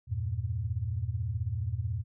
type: chord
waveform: sine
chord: E diminished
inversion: none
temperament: equal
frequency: 82.41 / 98 / 116.54 Hz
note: E2 / G2 / Bb2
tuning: 0 / 0 / 0 cents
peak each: -35 / -34 / -33 dBFS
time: 0.07-2.04 s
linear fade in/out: 50 ms
effects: none